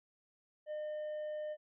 triangle tone, 607 Hz, D#5, 43 cents flat, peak -36 dBFS, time 0.66-1.57 s, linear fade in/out 50 ms, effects resampled to 8000 Hz

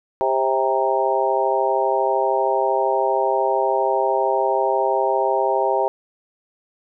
harmonic tone with a mistuned harmonic, 132.7 Hz, C3, 25 cents sharp, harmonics 3 / 4 / 5 / 6 / 7, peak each -23 / -23 / -23 / -23 / -23 dBFS, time 0.21-5.88 s, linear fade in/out 0 ms, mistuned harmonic 5, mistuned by -34 cents, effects none

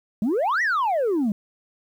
sine exponential two-way sweep, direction up then down, 194.7 to 1995 to 194.7 Hz, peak -17 dBFS, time 0.22-1.32 s, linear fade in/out 2 ms, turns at 0.62 s, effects tanh soft clip ceiling -18 dBFS + 9-bit

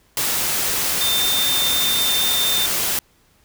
sine tone in noise, 3602 Hz, A7, 40 cents sharp, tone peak -19 dBFS, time 1.01-2.66 s, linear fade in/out 2 ms, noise white, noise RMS -21 dBFS, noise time 0.17-2.99 s, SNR -1 dB, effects pink hiss -58 dBFS RMS until 3.44 s

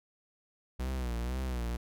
45% pulse tone with vibrato, 61.74 Hz, B1, in tune, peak -32 dBFS, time 0.79-1.77 s, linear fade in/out 10 ms, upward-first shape sine, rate 2 Hz, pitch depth 100 cents each way, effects none

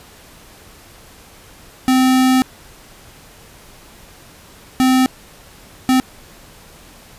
square tone bursts at uneven times, 258.5 Hz, C4, 21 cents flat, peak -11 dBFS, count 3, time 1.88-2.42 / 4.8-5.06 / 5.89-6 s, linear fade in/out 0 ms, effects pink hiss -43 dBFS RMS until 7.18 s + resampled to 32000 Hz

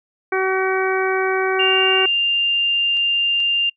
harmonic tone, 379 Hz, F#4, 42 cents sharp, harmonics 1 / 2 / 3 / 4 / 5 / 6, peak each -19 / -25 / -26 / -24 / -30 / -27 dBFS, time 0.32-2.06 s, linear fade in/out 5 ms
sine tone, 2795 Hz, F7, 1 cent sharp, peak -15 dBFS, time 1.59-3.7 s, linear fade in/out 10 ms
clicks, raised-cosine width 0.2 ms, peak -24 / -23 dBFS, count 2, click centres 2.971 / 3.403 s
effects noise-tail reverb RT60 0.1 s tail -26 dB re dry

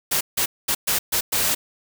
white noise bursts at uneven times, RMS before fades -21 dBFS, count 6, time 0.11-0.21 / 0.37-0.46 / 0.68-0.75 / 0.87-0.99 / 1.12-1.21 / 1.32-1.55 s, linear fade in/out 10 ms, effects none

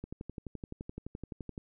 click train, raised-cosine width 3 ms, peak -27 dBFS, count 19, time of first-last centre 0.04-1.578 s, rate 11.7 Hz, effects none

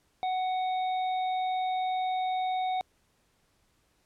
harmonic tone, 743 Hz, F#5, 7 cents sharp, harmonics 1 / 3 / 5, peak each -27 / -43 / -43 dBFS, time 0.23-2.81 s, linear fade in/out 0 ms, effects pink hiss -70 dBFS RMS until 4.05 s + low-pass 12000 Hz 12 dB/octave

